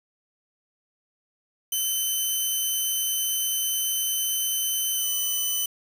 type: tone with pitch glide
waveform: 5% pulse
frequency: 3051 to 3014 Hz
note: G7 to F#7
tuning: -48 to +31 cents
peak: -16 dBFS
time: 1.72-5.66 s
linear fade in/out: 5 ms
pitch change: -21 cents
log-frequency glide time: 4.94-5.08 s
effects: 7-bit